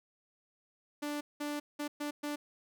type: tone bursts at uneven times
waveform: sawtooth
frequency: 293.7 Hz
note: D4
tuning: in tune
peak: -31 dBFS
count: 5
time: 1.02-1.21 / 1.4-1.6 / 1.79-1.88 / 2-2.11 / 2.23-2.36 s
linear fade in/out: 10 ms
effects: none